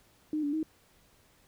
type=tone with pitch steps; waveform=sine; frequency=306.1 / 288.8 / 314.7 Hz; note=D#4 / D4 / D#4; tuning=-28 / -29 / +20 cents; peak=-28 dBFS; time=0.33-0.63 s; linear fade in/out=2 ms; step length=100 ms; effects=pink hiss -64 dBFS RMS until 1.47 s